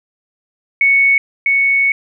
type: tone pair in turn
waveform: sine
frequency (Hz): 2217 / 2217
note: C#7 / C#7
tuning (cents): 0 / 0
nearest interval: unison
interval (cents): 0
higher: neither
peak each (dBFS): -8 / -10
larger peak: first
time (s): 0.81-1.18 / 1.46-1.92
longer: second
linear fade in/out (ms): 2
effects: none